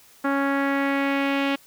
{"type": "tone with low-pass filter sweep", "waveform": "sawtooth", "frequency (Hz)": 277.2, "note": "C#4", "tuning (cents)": 0, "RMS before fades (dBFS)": -23, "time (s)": [0.24, 1.56], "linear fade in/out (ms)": 10, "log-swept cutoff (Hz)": [1500, 2900], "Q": 2.5, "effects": ["white hiss -53 dBFS RMS until 1.66 s"]}